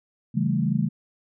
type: chord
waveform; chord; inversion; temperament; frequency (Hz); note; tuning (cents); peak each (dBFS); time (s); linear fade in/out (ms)
sine; A dominant seventh; first; equal; 138.59 / 164.81 / 196 / 220; C#3 / E3 / G3 / A3; 0 / 0 / 0 / 0; -26; 0.34-0.89; 20
effects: none